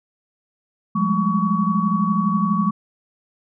sine tone cluster, 175.8 / 200.7 / 212.8 / 1125 Hz, F3 / G3 / G#3 / C#6, +12 / +41 / +42 / +25 cents, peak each -22 dBFS, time 0.95-2.71 s, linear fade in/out 10 ms, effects none

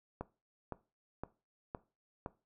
click train, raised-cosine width 1 ms, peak -25 dBFS, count 5, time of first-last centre 0.21-2.261 s, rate 1.95 Hz, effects noise-tail reverb RT60 0.3 s tail -18 dB re dry

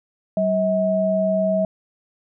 sine tone pair together, 191.23 / 641 Hz, G3 / E5, -43 / -49 cents, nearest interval octave + major sixth, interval 2094 cents, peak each -22 / -18 dBFS, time 0.37-1.65 s, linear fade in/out 2 ms, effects none

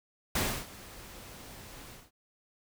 pink noise with ADSR envelope, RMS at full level -28 dBFS, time 0.35-2.11 s, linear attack 5 ms, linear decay 300 ms, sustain -20 dB, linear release 200 ms, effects none

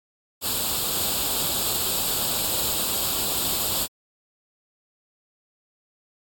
white noise with comb filter, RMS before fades -25 dBFS, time 0.41-3.88 s, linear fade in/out 50 ms, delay 0.25 ms, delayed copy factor +0.7, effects AAC 64 kbps

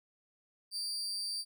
35% pulse tone with amplitude modulation, 4699 Hz, D8, in tune, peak -31 dBFS, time 0.71-1.45 s, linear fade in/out 50 ms, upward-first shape sine, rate 198 Hz, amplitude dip 60%, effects none

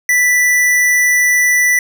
square tone, 1975.5 Hz, B6, in tune, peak -10 dBFS, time 0.09-1.79 s, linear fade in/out 2 ms, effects none

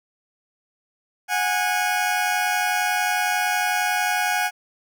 20% pulse tone pair together, 732 / 823 Hz, F#5 / G#5, -19 / -16 cents, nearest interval major second, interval 203 cents, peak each -18 dBFS, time 1.28-4.51 s, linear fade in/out 50 ms, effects none

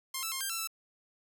5% pulse tone with pitch steps, 1059 / 1321 / 1063 / 1590 / 1342 / 1321 Hz, C6 / E6 / C6 / G6 / E6 / E6, +21 / +3 / +27 / +24 / +31 / +3 cents, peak -22 dBFS, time 0.14-0.674 s, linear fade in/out 5 ms, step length 89 ms, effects none

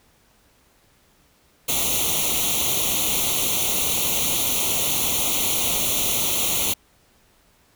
white noise with comb filter, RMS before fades -22 dBFS, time 1.68-6.74 s, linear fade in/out 10 ms, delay 0.3 ms, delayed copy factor +1, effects pink hiss -59 dBFS RMS until 7.75 s

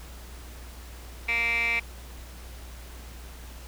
15% pulse tone with band-pass filter, 232.9 Hz, A#3, 1 cent flat, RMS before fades -26 dBFS, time 1.28-1.8 s, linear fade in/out 10 ms, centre 2300 Hz, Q 7.9, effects added 60 Hz sine -41 dBFS peak until 3.67 s + pink hiss -48 dBFS RMS until 3.67 s

